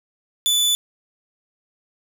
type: tone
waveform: sawtooth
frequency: 3484 Hz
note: A7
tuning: 18 cents flat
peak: -13 dBFS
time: 0.46-0.75 s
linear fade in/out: 0 ms
effects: 7-bit